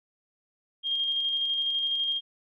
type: tone with tremolo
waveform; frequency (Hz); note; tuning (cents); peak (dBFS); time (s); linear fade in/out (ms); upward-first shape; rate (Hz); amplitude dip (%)
sine; 3222; G7; +47; -24; 0.83-2.21; 50; square; 12; 25
effects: none